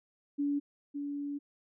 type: tone pair in turn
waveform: sine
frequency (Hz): 286.3 / 286.3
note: D4 / D4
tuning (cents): -44 / -44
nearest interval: unison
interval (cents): 0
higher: neither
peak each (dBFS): -28 / -34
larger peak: first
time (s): 0.38-0.6 / 0.94-1.39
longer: second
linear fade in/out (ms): 20
effects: none